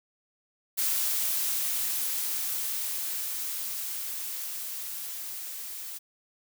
blue noise with level ramp, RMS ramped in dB -27 to -39 dBFS, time 0.77-5.99 s, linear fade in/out 20 ms, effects none

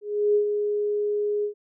sine tone with ADSR envelope, 415.3 Hz, G#4, in tune, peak -16 dBFS, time 0.01-1.54 s, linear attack 340 ms, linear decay 98 ms, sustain -6 dB, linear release 99 ms, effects none

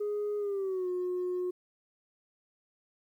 sine tone with pitch glide, 415.3 to 361.5 Hz, G#4 to F#4, 0 to -40 cents, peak -28 dBFS, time 0-1.51 s, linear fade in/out 10 ms, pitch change -240 cents, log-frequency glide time 0.38-0.88 s, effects tanh soft clip ceiling -28 dBFS + 11-bit

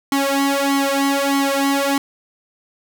sawtooth tone with flanger, 277.2 Hz, C#4, in tune, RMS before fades -18 dBFS, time 0.12-1.98 s, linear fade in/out 2 ms, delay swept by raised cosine 0.94 to 2.64 ms, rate 1.6 Hz, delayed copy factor +0.95, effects none

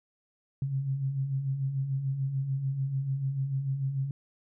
sine beating tone pair, 130 / 136.8 Hz, C3 / C#3, -11 / -23 cents, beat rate 6.8 Hz, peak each -37 / -28 dBFS, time 0.62-4.11 s, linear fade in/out 2 ms, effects none

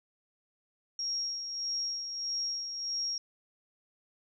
sine tone with tremolo, 5588 Hz, F8, in tune, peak -30 dBFS, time 0.99-3.18 s, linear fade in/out 2 ms, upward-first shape sine, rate 1.6 Hz, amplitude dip 50%, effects none

